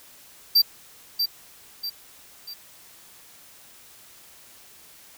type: tone with echo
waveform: square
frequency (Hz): 4686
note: D8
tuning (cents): -5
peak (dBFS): -14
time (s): 0.55-0.62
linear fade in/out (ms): 10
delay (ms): 640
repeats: 3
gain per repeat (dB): -7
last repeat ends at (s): 2.54
effects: white hiss -50 dBFS RMS until 5.17 s